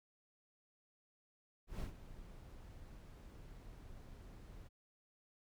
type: noise with ADSR envelope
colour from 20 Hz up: brown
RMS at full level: -41 dBFS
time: 1.67-4.69 s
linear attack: 140 ms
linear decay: 110 ms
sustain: -13 dB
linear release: 23 ms
effects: none